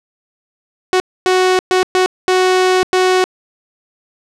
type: tone bursts at uneven times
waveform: sawtooth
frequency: 370 Hz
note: F#4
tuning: in tune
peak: -6 dBFS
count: 6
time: 0.93-1 / 1.26-1.59 / 1.71-1.83 / 1.95-2.06 / 2.28-2.83 / 2.93-3.24 s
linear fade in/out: 0 ms
effects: low-pass 7000 Hz 12 dB/octave